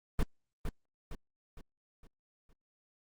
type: noise with echo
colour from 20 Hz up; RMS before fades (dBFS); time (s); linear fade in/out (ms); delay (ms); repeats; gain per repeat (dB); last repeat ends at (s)
brown; -26; 0.19-0.23; 2; 460; 5; -7; 2.53
effects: Opus 32 kbps